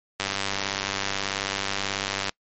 click train, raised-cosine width 0.2 ms, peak -8 dBFS, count 207, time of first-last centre 0.2-2.293 s, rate 98.4 Hz, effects noise-tail reverb RT60 0.1 s tail -25 dB re dry + MP3 32 kbps

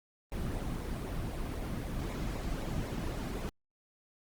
brown noise with flanger, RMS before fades -36 dBFS, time 0.32-3.49 s, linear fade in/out 0 ms, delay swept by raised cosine 0.64 to 2.24 ms, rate 3.9 Hz, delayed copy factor -0.5, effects Opus 24 kbps

